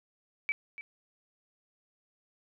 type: tone with echo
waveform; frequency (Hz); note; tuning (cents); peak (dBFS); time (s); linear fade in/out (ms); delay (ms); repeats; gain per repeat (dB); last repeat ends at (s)
sine; 2300; D7; -37; -27; 0.49-0.52; 0; 290; 1; -13; 0.81
effects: none